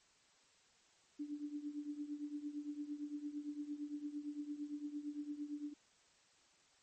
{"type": "tone with tremolo", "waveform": "sine", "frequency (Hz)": 293.7, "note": "D4", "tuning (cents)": 0, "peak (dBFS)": -38, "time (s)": [1.19, 5.74], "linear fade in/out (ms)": 10, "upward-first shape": "triangle", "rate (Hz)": 8.8, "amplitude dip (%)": 85, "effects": ["white hiss -70 dBFS RMS until 6.82 s", "MP3 32 kbps"]}